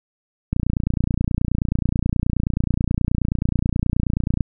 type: click train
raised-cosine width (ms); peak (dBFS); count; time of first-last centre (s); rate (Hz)
5; -7; 115; 0.53-4.408; 29.4
effects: none